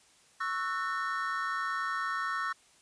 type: chord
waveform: triangle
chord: F# dominant seventh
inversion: second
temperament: equal with one note detuned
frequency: 1108.7 / 1318.5 / 1480 / 1822.1 Hz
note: C#6 / E6 / F#6 / A#6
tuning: 0 / 0 / 0 / -40 cents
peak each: -34 / -33 / -37 / -35 dBFS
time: 0.4-2.53 s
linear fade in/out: 10 ms
effects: white hiss -62 dBFS RMS until 2.81 s + resampled to 22050 Hz